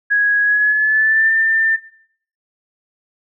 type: tone with pitch glide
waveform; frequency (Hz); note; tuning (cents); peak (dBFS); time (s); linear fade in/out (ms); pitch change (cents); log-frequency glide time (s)
sine; 1661.2 to 1790.7; G#6 to A6; 0 to +30; -11; 0.1-1.77; 20; +130; 0.42-1.32
effects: noise-tail reverb RT60 0.6 s tail -18 dB re dry